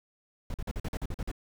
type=noise bursts; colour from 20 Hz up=brown; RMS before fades=-33 dBFS; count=10; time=0.5-1.315 s; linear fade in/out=2 ms; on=41 ms; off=45 ms; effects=none